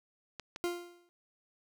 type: clicks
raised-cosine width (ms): 0.2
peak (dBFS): -24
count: 2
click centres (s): 0.397 / 0.561
type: tone with exponential decay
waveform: 40% pulse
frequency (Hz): 349.2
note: F4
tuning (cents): 0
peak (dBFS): -28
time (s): 0.64-1.09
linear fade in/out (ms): 0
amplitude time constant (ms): 96
effects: none